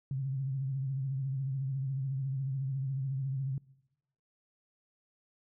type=tone with vibrato; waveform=sine; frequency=134.5 Hz; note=C3; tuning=48 cents sharp; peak=-31 dBFS; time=0.11-3.58 s; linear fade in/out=2 ms; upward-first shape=triangle; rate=14 Hz; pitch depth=75 cents each way; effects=noise-tail reverb RT60 1.0 s tail -23 dB re dry